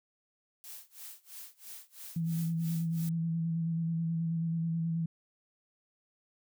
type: noise with tremolo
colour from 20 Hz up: blue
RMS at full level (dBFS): -45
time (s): 0.64-3.09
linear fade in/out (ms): 0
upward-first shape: sine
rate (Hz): 3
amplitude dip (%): 95
type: tone with vibrato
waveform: sine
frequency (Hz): 165.1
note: E3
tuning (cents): +3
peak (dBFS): -29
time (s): 2.16-5.06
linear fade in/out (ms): 5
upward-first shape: square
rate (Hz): 9.3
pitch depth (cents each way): 18
effects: none